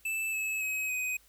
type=tone with pitch steps; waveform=square; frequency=2637 / 2593 / 2550 / 2508 Hz; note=E7 / E7 / D#7 / D#7; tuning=0 / -29 / +42 / +13 cents; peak=-31 dBFS; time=0.05-1.17 s; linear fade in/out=5 ms; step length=280 ms; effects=added 50 Hz sine -66 dBFS peak until 1.28 s + white hiss -63 dBFS RMS until 1.28 s